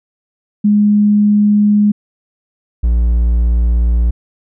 sine / triangle tone pair in turn, 207.7 / 58.28 Hz, G#3 / A#1, 0 / 0 cents, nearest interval octave + minor seventh, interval 2200 cents, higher first, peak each -7 dBFS, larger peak neither, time 0.64-1.92 / 2.83-4.11 s, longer neither, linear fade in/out 10 ms, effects none

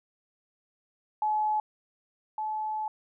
sine tone pair in turn, 854 / 861.9 Hz, G#5 / A5, +48 / -36 cents, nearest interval unison, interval 16 cents, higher second, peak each -24 / -29 dBFS, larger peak first, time 1.22-1.6 / 2.38-2.88 s, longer second, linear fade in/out 2 ms, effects none

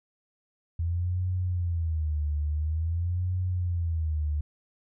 sine tone with vibrato, 82.41 Hz, E2, in tune, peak -25 dBFS, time 0.79-4.41 s, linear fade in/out 5 ms, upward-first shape sine, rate 0.48 Hz, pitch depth 180 cents each way, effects none

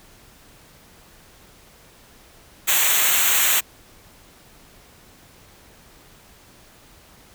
white noise with comb filter, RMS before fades -18 dBFS, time 2.67-3.61 s, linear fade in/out 20 ms, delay 0.2 ms, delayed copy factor -0.8, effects pink hiss -50 dBFS RMS until 7.34 s

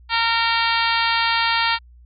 harmonic tone, 460 Hz, A#4, 23 cents flat, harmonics 2 / 3 / 4 / 5 / 6 / 7 / 8 / 9 / 10, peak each -22 / -24 / -25 / -26 / -27 / -27 / -28 / -29 / -29 dBFS, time 0.09-1.79 s, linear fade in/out 50 ms, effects added 60 Hz sine -44 dBFS peak until 2.05 s

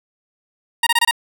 15% pulse tone bursts, 934 Hz, A#5, 3 cents sharp, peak -6 dBFS, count 5, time 0.83-1.111 s, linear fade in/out 5 ms, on 37 ms, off 24 ms, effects none

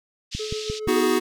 pink band-pass noise, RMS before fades -35 dBFS, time 0.31-0.8 s, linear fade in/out 20 ms, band 3000 to 5800 Hz, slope 24 dB/octave
click train, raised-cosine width 5 ms, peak -17 dBFS, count 4, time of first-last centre 0.35-0.874 s, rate 5.72 Hz
triangle tone with tremolo, 430 Hz, A4, 40 cents flat, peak -25 dBFS, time 0.39-1.07 s, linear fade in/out 10 ms, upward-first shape sine, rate 7.1 Hz, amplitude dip 50%
square chord, G# minor seventh, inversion first, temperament equal with one note detuned, 246.9 / 317.1 / 370 / 415.3 Hz, B3 / D#4 / F#4 / G#4, 0 / +33 / 0 / 0 cents, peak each -26 / -26 / -22 / -26 dBFS, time 0.87-1.2 s, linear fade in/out 20 ms
effects none

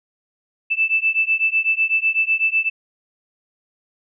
sine beating tone pair, 2637 / 2645 Hz, E7 / E7, 0 / +5 cents, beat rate 8 Hz, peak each -19 dBFS, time 0.7-2.7 s, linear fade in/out 20 ms, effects none

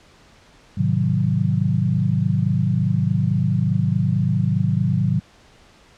sine chord, A diminished seventh, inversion none, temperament equal with one note detuned, 107.36 / 130.81 / 155.56 / 185 Hz, A2 / C3 / Eb3 / Gb3, -42 / 0 / 0 / 0 cents, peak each -22 dBFS, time 0.77-5.2 s, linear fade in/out 10 ms, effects pink hiss -51 dBFS RMS until 5.97 s + low-pass 6000 Hz 12 dB/octave

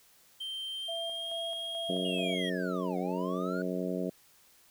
triangle tone with pitch glide, 3136 to 3258 Hz, G7 to G#7, 0 to -34 cents, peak -34 dBFS, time 0.4-2.5 s, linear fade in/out 10 ms, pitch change +66 cents, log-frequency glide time 0.71-1.4 s
sine tone with tremolo, 669 Hz, E5, 25 cents sharp, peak -36 dBFS, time 0.88-2.35 s, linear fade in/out 10 ms, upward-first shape square, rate 2.3 Hz, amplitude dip 55%
harmonic tone, 91.3 Hz, F#2, 23 cents flat, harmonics 2 / 3 / 4 / 5 / 6 / 7, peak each -35 / -37 / -38 / -39 / -40 / -40 dBFS, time 1.89-4.1 s, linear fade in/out 5 ms
triangle linear two-way sweep, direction down then up, 2900 to 707 to 1471 Hz, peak -37 dBFS, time 2.05-3.62 s, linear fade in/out 2 ms, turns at 2.98 s
effects white hiss -62 dBFS RMS until 4.7 s

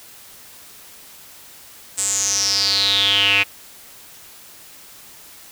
square tone with band-pass filter sweep, 99.4 Hz, G2, 25 cents sharp, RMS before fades -18 dBFS, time 1.97-3.44 s, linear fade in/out 20 ms, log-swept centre 8100 to 2500 Hz, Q 8.4, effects white hiss -43 dBFS RMS until 5.51 s

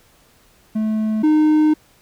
triangle tone pair in turn, 217.1 / 307 Hz, A3 / D#4, -23 / -23 cents, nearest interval tritone, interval 600 cents, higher second, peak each -15 / -9 dBFS, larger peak second, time 0.75-1.23 / 1.23-1.74 s, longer second, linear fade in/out 10 ms, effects pink hiss -54 dBFS RMS until 2.01 s

